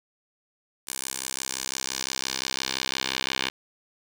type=tone with band-pass filter sweep; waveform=10% pulse; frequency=65.8 Hz; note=C2; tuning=10 cents sharp; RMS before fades=-31 dBFS; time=0.87-3.5 s; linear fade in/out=10 ms; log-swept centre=9600 to 3200 Hz; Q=1.4; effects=none